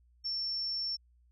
sine tone, 5420 Hz, E8, 47 cents sharp, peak -32 dBFS, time 0.24-0.97 s, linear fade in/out 20 ms, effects added 60 Hz sine -62 dBFS peak until 1.31 s

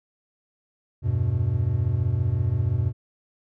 triangle chord, E minor, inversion none, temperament equal with one note detuned, 82.41 / 97.55 / 123.47 Hz, E2 / G2 / B2, 0 / -8 / 0 cents, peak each -27 / -22 / -22 dBFS, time 1.02-2.93 s, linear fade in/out 50 ms, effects none

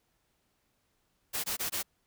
white noise bursts, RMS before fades -33 dBFS, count 4, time 1.33-1.83 s, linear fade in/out 20 ms, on 110 ms, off 20 ms, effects pink hiss -75 dBFS RMS until 2.06 s

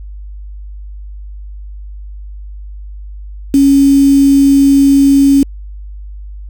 sine tone with quantisation, 277.2 Hz, C#4, in tune, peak -4 dBFS, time 3.54-5.43 s, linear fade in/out 2 ms, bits 4, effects added 50 Hz sine -25 dBFS peak until 6.49 s

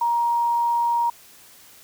sine tone with quantisation, 942 Hz, A#5, 18 cents sharp, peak -18 dBFS, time 0.01-1.1 s, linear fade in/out 5 ms, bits 8, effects white hiss -49 dBFS RMS until 1.83 s

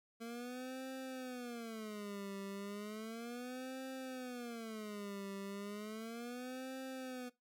25% pulse tone with vibrato, 227.6 Hz, A#3, 41 cents flat, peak -40 dBFS, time 0.2-7.3 s, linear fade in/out 20 ms, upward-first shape sine, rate 0.34 Hz, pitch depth 250 cents each way, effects noise-tail reverb RT60 0.2 s tail -19 dB re dry

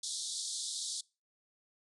pink band-pass noise, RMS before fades -39 dBFS, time 0.03-1.01 s, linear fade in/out 5 ms, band 3500 to 9900 Hz, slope 96 dB/octave, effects noise-tail reverb RT60 0.3 s tail -24 dB re dry

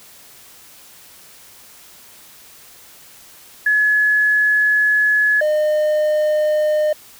sine / triangle tone pair in turn, 1700 / 608.7 Hz, G#6 / D#5, +40 / -38 cents, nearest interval octave + tritone, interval 1778 cents, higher first, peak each -12 dBFS, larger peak neither, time 3.66-5.41 / 5.41-6.93 s, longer first, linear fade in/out 5 ms, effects white hiss -44 dBFS RMS until 7.19 s

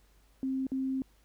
sine tone with dropouts, 264.6 Hz, C4, 20 cents sharp, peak -29 dBFS, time 0.43-1.02 s, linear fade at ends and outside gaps 1 ms, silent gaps 0.668-0.718 s, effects added 50 Hz sine -62 dBFS peak until 1.24 s + pink hiss -68 dBFS RMS until 1.24 s

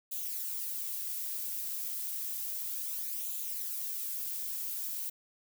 violet noise with flanger, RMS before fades -37 dBFS, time 0.11-5.1 s, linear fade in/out 10 ms, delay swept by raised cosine 0.28 to 3.68 ms, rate 0.31 Hz, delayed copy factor +0.5, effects none

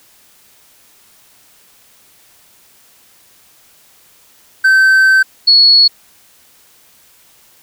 triangle / sine tone pair in turn, 1545 / 4370 Hz, G6 / C#8, -26 / -26 cents, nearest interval octave + tritone, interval 1800 cents, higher second, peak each -4 dBFS, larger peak neither, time 4.64-5.23 / 5.47-5.88 s, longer first, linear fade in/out 10 ms, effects white hiss -48 dBFS RMS until 7.62 s

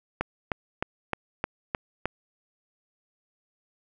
click train, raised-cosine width 0.5 ms, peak -11 dBFS, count 7, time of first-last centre 0.21-2.056 s, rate 3.25 Hz, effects none

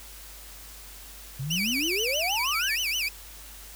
sine exponential sweep, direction up, 127.5 to 1920 Hz, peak -29 dBFS, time 1.39-2.76 s, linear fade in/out 10 ms
30% pulse tone with vibrato, 2622 Hz, E7, 10 cents flat, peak -23 dBFS, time 1.5-3.09 s, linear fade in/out 10 ms, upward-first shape sine, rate 6.3 Hz, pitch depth 260 cents each way
effects added 50 Hz sine -47 dBFS peak until 3.75 s + white hiss -46 dBFS RMS until 3.75 s

